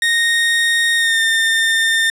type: tone with pitch glide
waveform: 30% pulse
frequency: 1856 to 1808.4 Hz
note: A#6 to A6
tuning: -8 to +47 cents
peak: -10 dBFS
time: 0.02-2.1 s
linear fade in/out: 2 ms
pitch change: -45 cents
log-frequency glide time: 0.96-1.21 s
effects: low-pass 11000 Hz 12 dB/octave